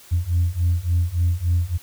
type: beating tone pair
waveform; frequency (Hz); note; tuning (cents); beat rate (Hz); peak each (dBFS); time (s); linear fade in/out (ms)
sine; 84.8 / 88.3; E2 / F2; +50 / +20; 3.5; -20 / -19; 0.11-1.78; 20
effects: tanh soft clip ceiling -12 dBFS + white hiss -47 dBFS RMS until 1.82 s